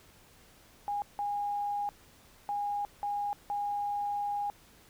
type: tone bursts at uneven times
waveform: sine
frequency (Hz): 818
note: G#5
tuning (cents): -26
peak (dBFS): -30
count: 5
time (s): 0.88-1.02 / 1.19-1.89 / 2.49-2.85 / 3.03-3.33 / 3.5-4.5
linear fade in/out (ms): 0
effects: pink hiss -59 dBFS RMS until 4.89 s